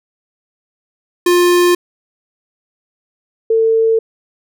square / sine tone pair in turn, 352.9 / 448.9 Hz, F4 / A4, +18 / +35 cents, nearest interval major third, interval 417 cents, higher second, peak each -9 dBFS, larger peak neither, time 1.26-1.75 / 3.5-3.99 s, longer neither, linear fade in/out 5 ms, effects none

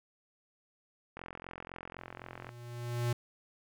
click train, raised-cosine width 0.5 ms, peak -28 dBFS, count 59, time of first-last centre 1.17-2.491 s, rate 43.9 Hz
square tone with exponential growth, 119.9 Hz, A#2, 49 cents sharp, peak -29 dBFS, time 1.98-3.13 s, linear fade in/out 5 ms, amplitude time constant 250 ms
effects none

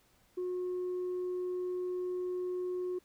sine tone, 362.5 Hz, F#4, 35 cents flat, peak -31 dBFS, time 0.37-2.99 s, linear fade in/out 10 ms, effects tanh soft clip ceiling -31 dBFS + pink hiss -68 dBFS RMS until 3.04 s

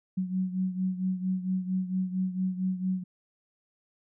sine beating tone pair, 185 / 189.4 Hz, F#3 / F#3, 0 / +41 cents, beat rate 4.4 Hz, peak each -28 / -33 dBFS, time 0.17-3.04 s, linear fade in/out 10 ms, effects none

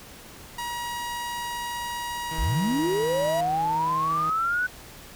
sawtooth tone with pitch glide, 955 to 962.2 Hz, A#5 to B5, +42 to -45 cents, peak -26 dBFS, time 0.58-3.41 s, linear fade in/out 5 ms, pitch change +13 cents, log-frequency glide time 2.94-3.02 s
sawtooth tone, 160 Hz, D#3, 49 cents sharp, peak -30 dBFS, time 2.31-4.3 s, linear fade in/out 5 ms
sine linear sweep, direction up, 32.12 to 1505 Hz, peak -22 dBFS, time 2.38-4.67 s, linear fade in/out 10 ms
effects pink hiss -45 dBFS RMS until 5.15 s

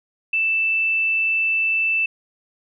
sine tone, 2649 Hz, E7, 8 cents sharp, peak -17 dBFS, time 0.33-2.06 s, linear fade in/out 5 ms, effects none

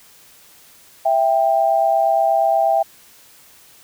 sine tone pair together, 660.6 / 789 Hz, E5 / G5, +4 / +11 cents, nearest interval minor third, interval 307 cents, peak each -16 dBFS, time 1.05-2.83 s, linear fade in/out 10 ms, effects white hiss -48 dBFS RMS until 3.83 s

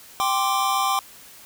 square chord, G suspended fourth, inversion none, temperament equal, 784 / 1046.5 / 1174.7 Hz, G5 / C6 / D6, 0 / 0 / 0 cents, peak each -25 dBFS, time 0.2-0.99 s, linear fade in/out 0 ms, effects white hiss -46 dBFS RMS until 1.45 s

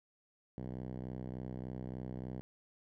5% pulse tone with band-pass filter, 63.4 Hz, B1, 46 cents sharp, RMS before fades -43 dBFS, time 0.58-2.41 s, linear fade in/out 0 ms, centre 140 Hz, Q 1, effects none

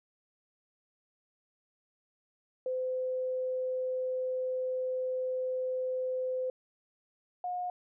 sine tone pair in turn, 512 / 719.9 Hz, C5 / F#5, -38 / -48 cents, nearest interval tritone, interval 590 cents, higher second, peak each -30 / -32 dBFS, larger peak first, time 2.66-6.5 / 7.44-7.7 s, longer first, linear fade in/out 2 ms, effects none

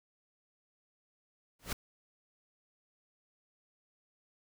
pink noise with exponential growth, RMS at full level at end -31 dBFS, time 1.59-1.73 s, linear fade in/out 5 ms, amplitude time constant 29 ms, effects none

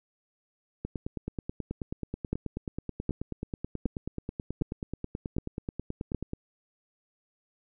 two click trains, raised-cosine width 3 ms, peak -20 / -15 dBFS, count 52 / 6, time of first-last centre 0.85-6.334 / 2.33-6.147 s, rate 9.3 / 1.31 Hz, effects none

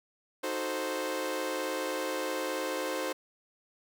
sawtooth chord, D# diminished seventh, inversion none, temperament equal, 311.1 / 370 / 440 / 523.3 Hz, D#4 / F#4 / A4 / C5, 0 / 0 / 0 / 0 cents, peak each -34 / -35 / -36 / -30 dBFS, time 0.43-3.13 s, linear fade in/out 10 ms, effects none

